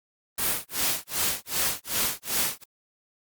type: noise with tremolo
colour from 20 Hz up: white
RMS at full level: -24 dBFS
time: 0.38-2.64 s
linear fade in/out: 5 ms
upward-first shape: sine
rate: 2.6 Hz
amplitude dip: 100%
effects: Opus 32 kbps